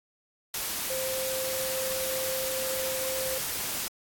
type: tone in noise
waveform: sine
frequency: 523.3 Hz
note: C5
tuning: in tune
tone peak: -31 dBFS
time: 0.9-3.38 s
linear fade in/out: 2 ms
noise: white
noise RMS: -32 dBFS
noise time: 0.54-3.88 s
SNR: -2 dB
effects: AAC 64 kbps